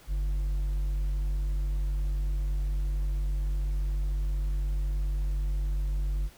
triangle tone with hard clipping, 47.98 Hz, G1, 36 cents flat, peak -27 dBFS, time 0.07-6.3 s, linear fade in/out 50 ms, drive 7 dB, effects pink hiss -55 dBFS RMS until 6.37 s

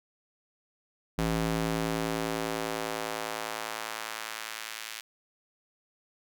square tone with high-pass filter sweep, 55 Hz, A1, in tune, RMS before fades -33 dBFS, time 1.18-5.01 s, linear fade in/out 5 ms, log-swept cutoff 120 to 2300 Hz, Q 0.83, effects none

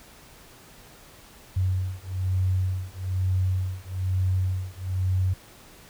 sine beating tone pair, 92.5 / 93.6 Hz, F#2 / F#2, 0 / +20 cents, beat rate 1.1 Hz, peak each -26 dBFS, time 1.56-5.34 s, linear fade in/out 10 ms, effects pink hiss -50 dBFS RMS until 5.89 s

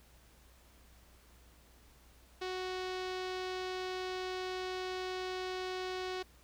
sawtooth tone with low-pass filter, 370 Hz, F#4, in tune, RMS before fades -39 dBFS, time 2.41-6.23 s, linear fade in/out 10 ms, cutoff 4400 Hz, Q 1.7, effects added 60 Hz sine -61 dBFS peak until 6.43 s + pink hiss -64 dBFS RMS until 6.43 s

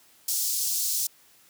pink high-pass noise, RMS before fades -27 dBFS, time 0.28-1.07 s, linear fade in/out 5 ms, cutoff 5100 Hz, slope 24 dB/octave, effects white hiss -58 dBFS RMS until 1.49 s + high-pass 60 Hz 12 dB/octave

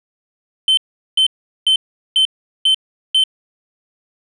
sine tone bursts, 3081 Hz, G7, 31 cents flat, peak -7 dBFS, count 6, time 0.68-3.238 s, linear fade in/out 2 ms, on 93 ms, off 400 ms, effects tanh soft clip ceiling -9 dBFS

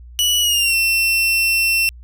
sawtooth tone with pitch glide, 2944 to 2700 Hz, F#7 to E7, -9 to +41 cents, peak -11 dBFS, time 0.19-1.89 s, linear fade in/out 0 ms, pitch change -150 cents, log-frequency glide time 0.4-0.75 s, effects added 60 Hz sine -36 dBFS peak until 2.03 s

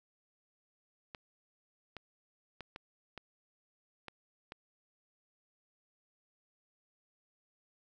clicks, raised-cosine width 0.3 ms, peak -28 dBFS, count 7, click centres 1.148 / 1.967 / 2.607 / 2.761 / 3.177 / 4.083 / 4.521 s, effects none

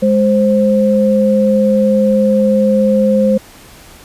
sine tone pair together, 207.7 / 524.6 Hz, G#3 / C5, 0 / +4 cents, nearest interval octave + major third, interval 1604 cents, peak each -11 dBFS, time 0.02-3.38 s, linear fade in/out 10 ms, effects pink hiss -39 dBFS RMS until 4.04 s + resampled to 32000 Hz

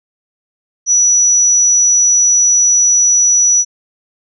sine tone, 5890 Hz, F#8, 9 cents flat, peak -7 dBFS, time 0.86-3.65 s, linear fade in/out 50 ms, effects none

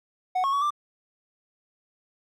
triangle tone with pitch steps, 739 / 1095 / 1126 / 1181 Hz, F#5 / C#6 / C#6 / D6, -2 / -22 / +27 / +9 cents, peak -20 dBFS, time 0.35-0.706 s, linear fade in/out 10 ms, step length 89 ms, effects none

